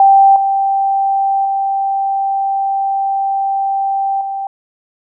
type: tone with level steps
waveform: sine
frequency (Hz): 784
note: G5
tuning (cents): 0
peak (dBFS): -4 / -11 / -13 / -18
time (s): 0-4.47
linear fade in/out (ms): 2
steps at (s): 0.36 / 1.45 / 4.21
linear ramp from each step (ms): 2
effects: none